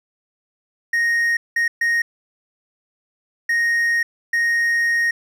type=tone bursts at uneven times; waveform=triangle; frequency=1864.7 Hz; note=A#6; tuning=in tune; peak=-14 dBFS; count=5; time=0.93-1.37 / 1.56-1.68 / 1.81-2.02 / 3.49-4.03 / 4.33-5.11 s; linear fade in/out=5 ms; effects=none